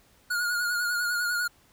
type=tone with vibrato; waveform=square; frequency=1437 Hz; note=F6; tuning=49 cents sharp; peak=-26 dBFS; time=0.3-1.48 s; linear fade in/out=10 ms; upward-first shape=sine; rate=10 Hz; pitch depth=39 cents each way; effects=pink hiss -61 dBFS RMS until 1.72 s